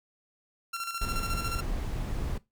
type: tone with tremolo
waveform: sawtooth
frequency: 1365 Hz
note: F6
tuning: 40 cents flat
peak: -27 dBFS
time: 0.73-1.61 s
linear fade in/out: 10 ms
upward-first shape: square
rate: 14 Hz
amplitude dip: 50%
type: noise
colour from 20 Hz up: brown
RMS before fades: -32 dBFS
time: 1.01-2.38 s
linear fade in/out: 5 ms
effects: noise-tail reverb RT60 0.2 s tail -19 dB re dry